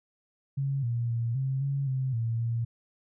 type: tone with pitch steps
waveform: sine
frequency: 137.6 / 118.3 / 116.6 / 133.4 / 138.8 / 131.2 / 114.8 / 116.3 Hz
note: C#3 / A#2 / A#2 / C3 / C#3 / C3 / A#2 / A#2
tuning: -12 / +26 / +1 / +34 / +3 / +5 / -26 / -4 cents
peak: -26 dBFS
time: 0.57-2.65 s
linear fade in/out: 10 ms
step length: 260 ms
effects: none